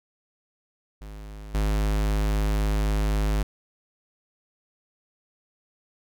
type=tone with level steps; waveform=square; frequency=51.91 Hz; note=G#1; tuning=in tune; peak=-38 / -22 dBFS; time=1.01-3.43 s; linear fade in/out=5 ms; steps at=1.54 s; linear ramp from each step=10 ms; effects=none